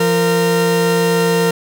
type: tone pair together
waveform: 40% pulse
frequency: 172.2 / 460.3 Hz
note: F3 / A#4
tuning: -24 / -22 cents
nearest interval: octave + perfect fourth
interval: 1702 cents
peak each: -16 / -13 dBFS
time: 0-1.51 s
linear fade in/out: 5 ms
effects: none